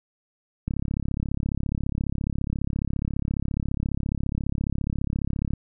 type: click train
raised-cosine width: 5 ms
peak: -14 dBFS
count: 169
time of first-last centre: 0.68-5.535 s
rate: 34.6 Hz
effects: none